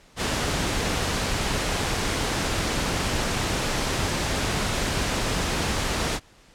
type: noise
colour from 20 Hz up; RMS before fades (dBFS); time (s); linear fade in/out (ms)
pink; -25; 0.16-6.2; 50
effects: pink hiss -54 dBFS RMS until 6.54 s + low-pass 8000 Hz 12 dB/octave